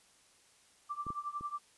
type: tone with tremolo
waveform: sine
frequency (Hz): 1174.7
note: D6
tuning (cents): 0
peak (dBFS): -33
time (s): 0.89-1.59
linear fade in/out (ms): 20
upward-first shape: triangle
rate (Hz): 11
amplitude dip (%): 95
type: clicks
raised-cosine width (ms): 3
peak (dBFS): -32 / -31 / -35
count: 3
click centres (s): 1.067 / 1.104 / 1.41
effects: white hiss -65 dBFS RMS until 1.77 s + resampled to 24000 Hz